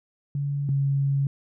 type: tone pair in turn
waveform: sine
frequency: 141.9 / 138.82 Hz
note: C#3 / C#3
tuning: +41 / +3 cents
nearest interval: unison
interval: 38 cents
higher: first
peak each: -24 / -20 dBFS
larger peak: second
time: 0.35-0.69 / 0.69-1.27 s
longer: second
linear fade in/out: 2 ms
effects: none